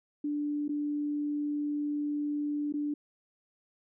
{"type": "tone with dropouts", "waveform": "sine", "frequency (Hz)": 293.7, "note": "D4", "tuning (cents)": 0, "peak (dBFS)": -29, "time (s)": [0.24, 2.94], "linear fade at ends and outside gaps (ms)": 5, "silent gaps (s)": [[0.681, 0.691], [2.725, 2.738]], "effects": []}